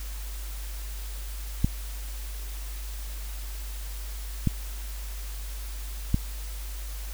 clicks, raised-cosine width 5 ms, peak -9 dBFS, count 3, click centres 1.645 / 4.473 / 6.144 s, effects added 50 Hz sine -33 dBFS peak until 7.13 s + white hiss -44 dBFS RMS until 7.13 s

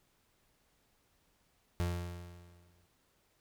35% pulse tone with exponential decay, 87.31 Hz, F2, in tune, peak -28 dBFS, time 1.8-2.86 s, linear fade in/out 0 ms, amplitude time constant 230 ms, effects pink hiss -73 dBFS RMS until 3.4 s

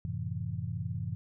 sine chord, F# half-diminished seventh, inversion none, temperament just, 92.5 / 111 / 133.2 / 166.5 Hz, F#2 / A2 / C3 / E3, 0 / +16 / +31 / +18 cents, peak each -38 / -37 / -39 / -39 dBFS, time 0.05-1.15 s, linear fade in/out 0 ms, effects none

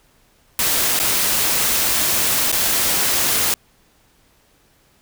white noise with dropouts, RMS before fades -18 dBFS, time 0.59-3.54 s, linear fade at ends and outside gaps 2 ms, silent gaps 0.992-0.998 / 2.517-2.525 s, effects pink hiss -57 dBFS RMS until 5.01 s

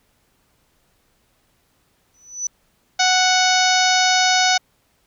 sine tone with exponential growth, 5970 Hz, F#8, 15 cents sharp, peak -18 dBFS, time 2.14-2.47 s, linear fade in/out 2 ms, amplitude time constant 70 ms
harmonic tone, 740 Hz, F#5, in tune, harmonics 1 / 2 / 3 / 4 / 5 / 6 / 7 / 8 / 9, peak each -18 / -21 / -23 / -26 / -23 / -25 / -23 / -24 / -29 dBFS, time 2.99-4.58 s, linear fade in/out 10 ms
effects pink hiss -63 dBFS RMS until 5.06 s

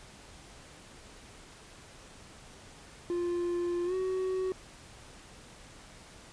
triangle tone with pitch glide, 349.2 to 374.3 Hz, F4 to F#4, 0 to +20 cents, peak -27 dBFS, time 3.1-4.52 s, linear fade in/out 0 ms, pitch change +120 cents, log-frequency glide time 3.85-3.94 s, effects pink hiss -52 dBFS RMS until 6.32 s + resampled to 22050 Hz

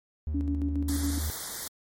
triangle tone with pitch glide, 76.1 to 76.9 Hz, D#2 to D#2, -38 to -20 cents, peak -26 dBFS, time 0.27-1.3 s, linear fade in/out 0 ms, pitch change +18 cents, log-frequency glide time 0.53-1.08 s
sine tone with tremolo, 283.6 Hz, C#4, 40 cents sharp, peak -27 dBFS, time 0.34-1.19 s, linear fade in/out 10 ms, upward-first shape square, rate 7.2 Hz, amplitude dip 50%
white band-stop noise, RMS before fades -36 dBFS, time 0.88-1.68 s, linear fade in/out 5 ms, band 2100 to 3300 Hz, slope 96 dB/octave
effects MP3 64 kbps

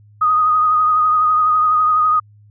sine tone with vibrato, 1244.5 Hz, D#6, in tune, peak -11 dBFS, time 0.21-2.2 s, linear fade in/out 10 ms, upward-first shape sine, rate 12 Hz, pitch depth 29 cents each way, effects added 104 Hz sine -44 dBFS peak until 2.5 s

